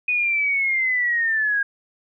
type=linear sweep; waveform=sine; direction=down; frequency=2489 to 1618 Hz; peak=-18 dBFS; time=0.08-1.63 s; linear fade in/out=5 ms; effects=none